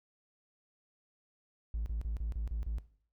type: tone bursts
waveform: triangle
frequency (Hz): 55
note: A1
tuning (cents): 0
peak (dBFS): -29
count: 7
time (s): 1.74-2.784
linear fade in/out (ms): 0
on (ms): 120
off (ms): 34
effects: noise-tail reverb RT60 0.5 s tail -17 dB re dry + tanh soft clip ceiling -28 dBFS